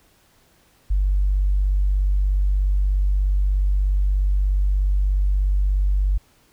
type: tone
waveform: sine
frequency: 48.4 Hz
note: G1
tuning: 21 cents flat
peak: -15 dBFS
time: 0.9-6.18 s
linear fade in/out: 10 ms
effects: tanh soft clip ceiling -11 dBFS + pink hiss -58 dBFS RMS until 6.52 s